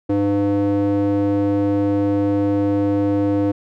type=tone with band-pass filter; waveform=square; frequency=100.7 Hz; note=G2; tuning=47 cents sharp; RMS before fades=-18 dBFS; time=0.09-3.52 s; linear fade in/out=10 ms; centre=380 Hz; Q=4.9; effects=none